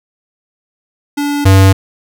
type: tone pair in turn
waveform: square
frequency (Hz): 288.4 / 96.24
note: D4 / G2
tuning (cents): -31 / -31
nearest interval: octave + perfect fifth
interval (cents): 1900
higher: first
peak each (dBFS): -14 / -4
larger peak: second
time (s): 1.17-1.45 / 1.45-1.73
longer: neither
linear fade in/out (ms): 10
effects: none